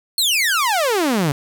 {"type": "exponential sweep", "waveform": "sawtooth", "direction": "down", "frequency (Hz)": [4384, 134.2], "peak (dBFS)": -12, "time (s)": [0.18, 1.32], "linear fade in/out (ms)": 2, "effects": []}